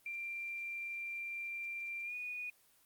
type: tone with pitch glide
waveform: sine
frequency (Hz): 2369 to 2464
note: D7 to D#7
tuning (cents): +14 to -17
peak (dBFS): -39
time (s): 0.06-2.5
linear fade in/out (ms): 2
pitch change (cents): +69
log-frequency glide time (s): 2.03-2.14
effects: white hiss -68 dBFS RMS until 2.85 s + Opus 24 kbps